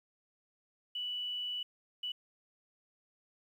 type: tone bursts at uneven times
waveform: sine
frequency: 2960 Hz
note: F#7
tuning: in tune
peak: -35 dBFS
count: 2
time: 0.95-1.63 / 2.03-2.12 s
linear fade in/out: 5 ms
effects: 11-bit